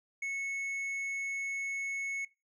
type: tone with tanh clipping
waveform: triangle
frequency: 2200 Hz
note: C#7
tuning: 14 cents flat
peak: -34 dBFS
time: 0.22-2.25 s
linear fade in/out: 5 ms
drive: 9 dB
effects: noise-tail reverb RT60 0.3 s tail -22 dB re dry